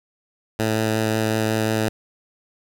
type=tone with vibrato; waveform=10% pulse; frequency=110 Hz; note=A2; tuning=in tune; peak=-11 dBFS; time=0.59-1.89 s; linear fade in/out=5 ms; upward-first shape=sine; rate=5.5 Hz; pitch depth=12 cents each way; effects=none